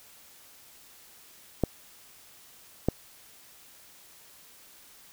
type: clicks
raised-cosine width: 2 ms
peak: -9 dBFS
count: 2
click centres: 1.637 / 2.886 s
effects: white hiss -54 dBFS RMS until 5.12 s